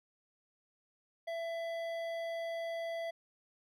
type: tone with hard clipping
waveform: sine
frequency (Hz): 667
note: E5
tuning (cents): +20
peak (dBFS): -38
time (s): 1.27-3.11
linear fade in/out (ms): 10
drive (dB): 11
effects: none